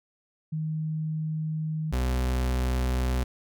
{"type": "tone pair in turn", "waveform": ["sine", "40% pulse"], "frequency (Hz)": [156.5, 62.96], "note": ["D#3", "B1"], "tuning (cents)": [10, 34], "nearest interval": "octave + major third", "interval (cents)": 1576, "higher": "first", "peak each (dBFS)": [-27, -23], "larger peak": "second", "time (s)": [[0.52, 1.92], [1.92, 3.24]], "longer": "first", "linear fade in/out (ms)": 10, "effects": []}